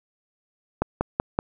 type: click train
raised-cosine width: 1 ms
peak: -7 dBFS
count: 4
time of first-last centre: 0.82-1.389 s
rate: 5.27 Hz
effects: none